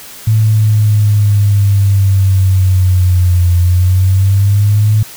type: linear two-way sweep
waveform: sine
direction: down then up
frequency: 110 to 87.31 to 108 Hz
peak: -6 dBFS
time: 0.27-5.03 s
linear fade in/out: 5 ms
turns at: 3.57 s
effects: white hiss -32 dBFS RMS until 5.16 s